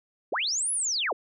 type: linear two-way sweep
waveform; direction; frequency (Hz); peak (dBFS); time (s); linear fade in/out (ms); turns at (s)
sine; up then down; 243.5 to 10548 to 294; -25; 0.32-1.13; 5; 0.72
effects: none